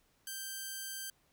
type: tone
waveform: 5% pulse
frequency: 1568 Hz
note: G6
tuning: in tune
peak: -29 dBFS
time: 0.27-1.1 s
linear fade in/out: 2 ms
effects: pink hiss -72 dBFS RMS until 1.32 s